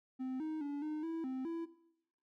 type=tone with pitch steps; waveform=triangle; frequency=259.1 / 312.9 / 286.5 / 306.1 / 327.6 / 260.6 / 332.6 Hz; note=C4 / D#4 / D4 / D#4 / E4 / C4 / E4; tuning=-17 / +10 / -43 / -28 / -11 / -7 / +16 cents; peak=-35 dBFS; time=0.19-1.66 s; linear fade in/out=20 ms; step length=210 ms; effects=noise-tail reverb RT60 0.8 s tail -17 dB re dry